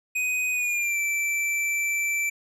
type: tone with pitch glide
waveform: square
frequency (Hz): 2500 to 2333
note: D#7 to D7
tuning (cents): +8 to -12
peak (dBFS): -24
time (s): 0.15-2.3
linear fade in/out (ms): 10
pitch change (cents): -120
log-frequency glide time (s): 0.52-0.99
effects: low-pass 12000 Hz 12 dB/octave